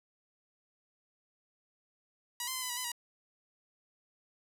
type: tone with pitch steps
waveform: 5% pulse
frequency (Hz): 966 / 1037 / 1027 / 1005 / 969 / 1009 / 958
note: B5 / C6 / C6 / B5 / B5 / B5 / A#5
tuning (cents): -39 / -16 / -33 / +30 / -33 / +37 / +47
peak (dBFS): -23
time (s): 2.4-2.918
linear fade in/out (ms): 2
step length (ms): 74
effects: none